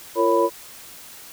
sine tone cluster, 344.3 / 459.8 / 557 / 991 Hz, F4 / A#4 / C#5 / B5, -25 / -24 / +8 / +6 cents, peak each -21 dBFS, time 0.15-0.5 s, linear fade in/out 50 ms, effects white hiss -42 dBFS RMS until 1.32 s

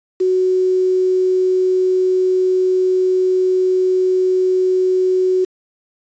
sine tone with quantisation, 370.9 Hz, F#4, 4 cents sharp, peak -12 dBFS, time 0.2-5.45 s, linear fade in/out 10 ms, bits 6, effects resampled to 16000 Hz

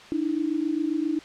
sine tone pair together, 296.6 / 324.1 Hz, D4 / E4, +17 / -29 cents, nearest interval major second, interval 154 cents, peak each -26 dBFS, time 0.12-1.19 s, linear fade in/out 0 ms, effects white hiss -46 dBFS RMS until 1.24 s + low-pass 4000 Hz 12 dB/octave

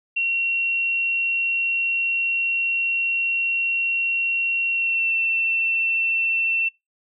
sine tone with pitch glide, 2735 to 2693 Hz, F7 to E7, -37 to +36 cents, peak -19 dBFS, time 0.16-6.69 s, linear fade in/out 10 ms, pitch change -27 cents, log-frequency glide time 4.71-5.12 s, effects noise-tail reverb RT60 0.2 s tail -24 dB re dry

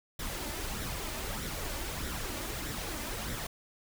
pink noise with flanger, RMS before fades -37 dBFS, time 0.19-3.47 s, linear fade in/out 5 ms, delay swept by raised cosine 0.53 to 3.43 ms, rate 1.6 Hz, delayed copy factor +0.5, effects none

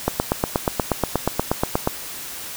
click train, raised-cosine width 1 ms, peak -3 dBFS, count 16, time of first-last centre 0.08-1.874 s, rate 8.36 Hz, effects white hiss -33 dBFS RMS until 2.56 s

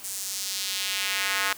square tone with high-pass filter sweep, 97.6 Hz, G2, 7 cents flat, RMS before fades -29 dBFS, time 0.04-1.53 s, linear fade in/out 0 ms, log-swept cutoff 8300 to 1400 Hz, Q 1.3, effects white hiss -44 dBFS RMS until 1.57 s

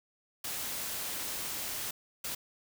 white noise bursts at uneven times, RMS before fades -37 dBFS, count 2, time 0.44-1.91 / 2.24-2.35 s, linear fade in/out 5 ms, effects none

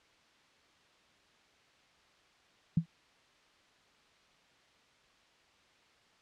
sine tone with exponential decay, 164.81 Hz, E3, in tune, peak -20 dBFS, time 2.77-2.86 s, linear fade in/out 5 ms, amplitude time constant 18 ms, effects white hiss -65 dBFS RMS until 6.21 s + low-pass 4000 Hz 12 dB/octave

